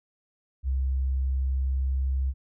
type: tone with pitch glide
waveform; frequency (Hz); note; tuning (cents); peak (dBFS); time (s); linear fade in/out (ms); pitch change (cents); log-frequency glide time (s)
sine; 66 to 66.38; C2 to C2; +16 to +26; -23; 0.63-2.34; 50; +10; 1.3-2.15
effects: none